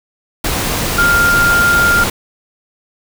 sine tone in noise, 1400 Hz, F6, 4 cents sharp, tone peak -9 dBFS, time 0.98-2.04 s, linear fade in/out 5 ms, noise pink, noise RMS -17 dBFS, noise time 0.44-2.1 s, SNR +5 dB, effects none

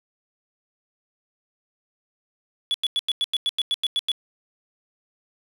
triangle tone bursts, 3403 Hz, G#7, 41 cents sharp, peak -18 dBFS, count 12, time 2.71-4.117 s, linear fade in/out 0 ms, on 32 ms, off 93 ms, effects 8-bit

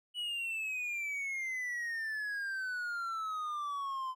triangle exponential sweep, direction down, 2960 to 1022 Hz, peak -33 dBFS, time 0.14-4.15 s, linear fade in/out 50 ms, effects none

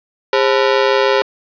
sawtooth ring-modulated tone, 470 Hz, A#4, 14 cents sharp, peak -4 dBFS, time 0.33-1.22 s, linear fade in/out 0 ms, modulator 63.1 Hz, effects resampled to 11025 Hz + 7-bit

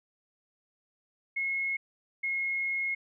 sine tone pair in turn, 2170 / 2161 Hz, C#7 / C#7, -37 / -45 cents, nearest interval unison, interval 8 cents, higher first, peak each -28 dBFS, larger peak neither, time 1.36-1.77 / 2.23-2.95 s, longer second, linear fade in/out 10 ms, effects none

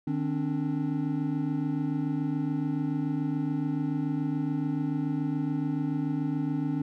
triangle tone cluster, 152.3 / 265.4 / 292.4 Hz, D#3 / C4 / D4, -37 / +25 / -7 cents, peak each -29 dBFS, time 0.07-6.82 s, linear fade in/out 5 ms, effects none

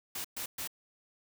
white noise bursts, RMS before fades -38 dBFS, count 3, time 0.15-0.675 s, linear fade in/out 5 ms, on 95 ms, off 120 ms, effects none

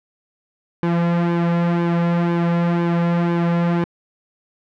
sawtooth tone with flanger, 171.2 Hz, F3, 34 cents flat, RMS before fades -18 dBFS, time 0.83-3.84 s, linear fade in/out 0 ms, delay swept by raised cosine 1.5 to 3.3 ms, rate 2 Hz, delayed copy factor -0.65, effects low-pass 2000 Hz 12 dB/octave

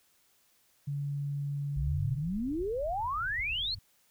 sine tone, 142.5 Hz, C#3, 48 cents sharp, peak -31 dBFS, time 0.87-2.19 s, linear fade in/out 10 ms
sine exponential sweep, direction up, 54.9 to 4435 Hz, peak -30 dBFS, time 1.76-3.75 s, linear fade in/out 10 ms
pink low-pass noise, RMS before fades -44 dBFS, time 1.87-3.79 s, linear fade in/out 5 ms, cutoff 110 Hz, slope 24 dB/octave
effects white hiss -68 dBFS RMS until 4.1 s

